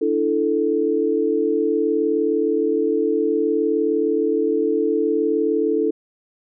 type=chord; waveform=sine; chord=D suspended second; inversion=none; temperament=equal with one note detuned; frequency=293.7 / 333.1 / 440 Hz; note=D4 / E4 / A4; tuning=0 / +18 / 0 cents; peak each=-23 / -22 / -19 dBFS; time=0.01-5.91 s; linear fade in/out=10 ms; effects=none